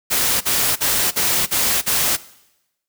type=noise bursts; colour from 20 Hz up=white; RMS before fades=-18 dBFS; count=6; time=0.1-2.17 s; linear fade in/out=20 ms; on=310 ms; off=42 ms; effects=noise-tail reverb RT60 0.9 s tail -19 dB re dry